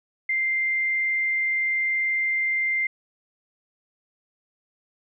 sine tone, 2093 Hz, C7, in tune, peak -21 dBFS, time 0.29-2.87 s, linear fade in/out 5 ms, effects none

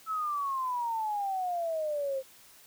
sine exponential sweep, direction down, 1318.5 to 523.3 Hz, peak -29 dBFS, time 0.06-2.23 s, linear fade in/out 50 ms, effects white hiss -56 dBFS RMS until 2.66 s

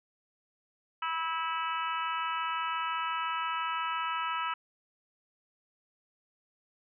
harmonic tone with a mistuned harmonic, 325.8 Hz, E4, 20 cents flat, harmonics 3 / 4 / 5 / 6 / 7 / 8 / 9, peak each -35 / -33 / -42 / -46 / -46 / -41 / -42 dBFS, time 1.02-4.54 s, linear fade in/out 5 ms, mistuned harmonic 9, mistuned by +17 cents, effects none

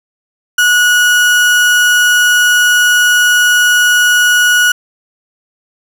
35% pulse tone, 1460 Hz, F#6, 24 cents flat, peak -5 dBFS, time 0.58-4.72 s, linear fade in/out 5 ms, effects none

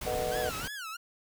pink noise, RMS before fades -38 dBFS, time 0.01-0.68 s, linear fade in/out 5 ms
sine chord, B dominant seventh, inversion third, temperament just, 444.5 / 493.9 / 617.4 / 740.8 Hz, A4 / B4 / D#5 / F#5, +18 / 0 / -14 / +2 cents, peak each -38 / -34 / -35 / -35 dBFS, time 0.06-0.5 s, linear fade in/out 10 ms
sawtooth tone with vibrato, 1480 Hz, F#6, in tune, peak -34 dBFS, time 0.31-0.97 s, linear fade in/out 10 ms, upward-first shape sine, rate 3 Hz, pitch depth 250 cents each way
effects none

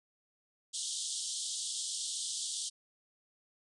white band-pass noise, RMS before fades -38 dBFS, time 0.73-2.7 s, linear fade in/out 20 ms, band 3100 to 9400 Hz, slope 96 dB/octave, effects none

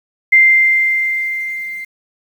sine tone with level ramp, 2091 Hz, C7, 2 cents flat, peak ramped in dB -4 to -24 dBFS, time 0.32-1.85 s, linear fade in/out 10 ms, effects 7-bit

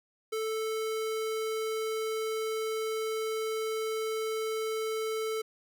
square tone, 440 Hz, A4, in tune, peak -31 dBFS, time 0.32-5.42 s, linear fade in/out 10 ms, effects none

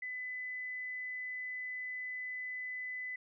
sine tone, 2006 Hz, B6, 26 cents sharp, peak -38 dBFS, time 0.02-3.16 s, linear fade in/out 5 ms, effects none

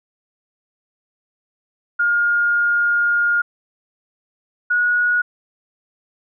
sine tone pair in turn, 1419 / 1453.8 Hz, F6 / F#6, +27 / -31 cents, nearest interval unison, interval 42 cents, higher second, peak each -14 / -14 dBFS, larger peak neither, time 1.99-3.42 / 4.7-5.22 s, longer first, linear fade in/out 10 ms, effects none

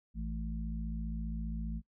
harmonic tone, 55 Hz, A1, in tune, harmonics 1 / 3 / 4, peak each -36 / -42 / -42 dBFS, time 0.14-1.82 s, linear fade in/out 50 ms, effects noise-tail reverb RT60 0.1 s tail -25 dB re dry

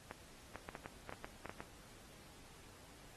clicks, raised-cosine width 0.5 ms, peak -30 dBFS, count 11, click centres 0.111 / 0.557 / 0.689 / 0.752 / 0.859 / 1.094 / 1.125 / 1.245 / 1.457 / 1.495 / 1.605 s, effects pink hiss -60 dBFS RMS until 3.16 s + AAC 32 kbps

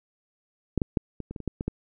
clicks, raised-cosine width 3 ms, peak -10 / -11 / -9 / -21 / -23 / -23 / -24 / -14 / -17 / -14 dBFS, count 10, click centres 0.777 / 0.818 / 0.972 / 1.203 / 1.31 / 1.362 / 1.403 / 1.477 / 1.609 / 1.68 s, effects none

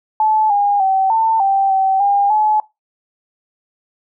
sine tone with pitch steps, 866 / 813 / 768 / 894 / 782 / 769 / 805 / 855 Hz, A5 / G#5 / G5 / A5 / G5 / G5 / G5 / A5, -28 / -37 / -36 / +27 / -4 / -33 / +46 / -50 cents, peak -11 dBFS, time 0.2-2.6 s, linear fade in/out 2 ms, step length 300 ms, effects noise-tail reverb RT60 0.2 s tail -20 dB re dry

